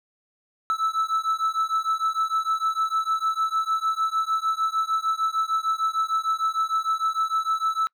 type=beating tone pair; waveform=triangle; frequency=1309 / 1315.6 Hz; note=E6 / E6; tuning=-13 / -4 cents; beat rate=6.6 Hz; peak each=-23 dBFS; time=0.7-7.87 s; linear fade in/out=0 ms; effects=noise-tail reverb RT60 0.1 s tail -26 dB re dry